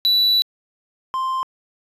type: tone pair in turn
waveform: triangle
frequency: 3951 / 1046.5 Hz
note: B7 / C6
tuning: 0 / 0 cents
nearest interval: octave + major seventh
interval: 2300 cents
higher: first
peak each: -12 / -18 dBFS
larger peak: first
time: 0.05-0.42 / 1.14-1.43 s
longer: first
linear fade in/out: 0 ms
effects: resampled to 32000 Hz